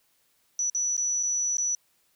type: tone with dropouts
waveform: sine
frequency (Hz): 5920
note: F#8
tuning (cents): 0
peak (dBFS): -24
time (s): 0.59-1.75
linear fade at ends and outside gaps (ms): 1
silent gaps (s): 0.699-0.748 / 0.967-0.978 / 1.229-1.233 / 1.57-1.582
effects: white hiss -68 dBFS RMS until 2.15 s